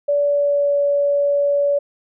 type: tone with pitch glide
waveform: sine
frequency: 576 to 570.7 Hz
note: D5 to D5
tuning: -34 to -50 cents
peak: -14 dBFS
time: 0.08-1.79 s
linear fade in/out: 10 ms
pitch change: -16 cents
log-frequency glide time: 0.23-0.76 s
effects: none

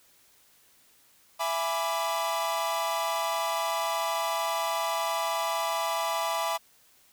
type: chord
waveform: 45% pulse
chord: E dominant seventh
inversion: none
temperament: equal with one note detuned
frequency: 666.9 / 830.6 / 987.8 / 1174.7 Hz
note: E5 / G#5 / B5 / D6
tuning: +20 / 0 / 0 / 0 cents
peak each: -32 / -34 / -32 / -33 dBFS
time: 1.39-6.58 s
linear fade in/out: 20 ms
effects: white hiss -61 dBFS RMS until 7.12 s

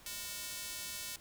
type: tone with high-pass filter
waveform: square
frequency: 203.9 Hz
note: G#3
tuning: 32 cents flat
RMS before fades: -43 dBFS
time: 0.06-1.16 s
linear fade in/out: 2 ms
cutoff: 3700 Hz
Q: 0.5
effects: pink hiss -58 dBFS RMS until 1.2 s

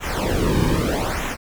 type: noise with flanger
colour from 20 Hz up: brown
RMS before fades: -21 dBFS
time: 0-1.37 s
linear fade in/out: 50 ms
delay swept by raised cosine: 0.21 to 1.51 ms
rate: 0.8 Hz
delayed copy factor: -0.8
effects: none

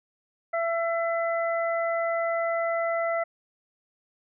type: harmonic tone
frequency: 670 Hz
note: E5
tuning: 28 cents sharp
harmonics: 1 / 2 / 3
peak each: -25 / -32 / -33 dBFS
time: 0.53-3.24 s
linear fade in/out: 10 ms
effects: none

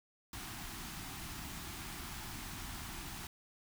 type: band-stop noise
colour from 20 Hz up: pink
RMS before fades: -45 dBFS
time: 0.33-3.27 s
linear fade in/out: 2 ms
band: 360 to 710 Hz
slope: 48 dB/octave
effects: none

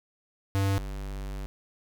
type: tone pair in turn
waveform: square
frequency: 98 / 49 Hz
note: G2 / G1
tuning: 0 / 0 cents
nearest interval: octave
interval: 1200 cents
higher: first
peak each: -24 / -34 dBFS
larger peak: first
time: 0.55-0.78 / 0.78-1.46 s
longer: second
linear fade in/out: 0 ms
effects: none

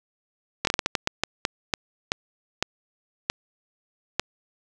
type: slowing click train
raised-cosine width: 0.2 ms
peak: -4 dBFS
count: 15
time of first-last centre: 0.65-4.196 s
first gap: 22 ms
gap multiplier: 1.33
effects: none

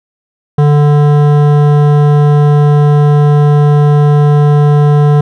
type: tone with hard clipping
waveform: triangle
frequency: 146.83 Hz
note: D3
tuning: in tune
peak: -6 dBFS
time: 0.58-5.21 s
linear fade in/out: 5 ms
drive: 18 dB
effects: none

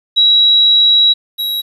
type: tone pair in turn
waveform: sine / square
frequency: 3878 / 3862 Hz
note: B7 / B7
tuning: -32 / -39 cents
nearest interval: unison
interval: 7 cents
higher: first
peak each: -6 / -16 dBFS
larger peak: first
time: 0.16-1.14 / 1.38-1.62 s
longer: first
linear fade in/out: 20 ms
effects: resampled to 32000 Hz + 8-bit

